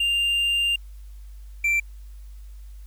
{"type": "tone pair in turn", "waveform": "triangle", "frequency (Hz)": [2794, 2349], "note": ["F7", "D7"], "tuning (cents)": [0, 0], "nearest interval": "minor third", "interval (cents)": 300, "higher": "first", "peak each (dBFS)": [-18, -17], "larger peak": "second", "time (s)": [[0, 0.76], [1.64, 1.8]], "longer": "first", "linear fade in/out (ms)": 5, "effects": ["added 50 Hz sine -38 dBFS peak until 2.86 s", "white hiss -61 dBFS RMS until 2.86 s"]}